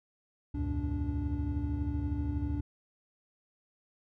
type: tone cluster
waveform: triangle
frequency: 70.3 / 82.9 / 99.3 / 122.7 / 289.8 Hz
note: C#2 / E2 / G2 / B2 / D4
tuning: +25 / +10 / +23 / -11 / -23 cents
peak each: -32 / -35 / -37 / -39 / -34 dBFS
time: 0.54-2.61 s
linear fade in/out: 10 ms
effects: none